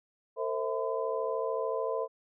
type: tone cluster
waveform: sine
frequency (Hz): 450.5 / 524 / 651 / 1014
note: A4 / C5 / E5 / B5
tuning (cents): +41 / +2 / -22 / +45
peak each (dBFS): -33 / -34 / -36 / -37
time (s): 0.36-2.08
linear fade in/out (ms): 50
effects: none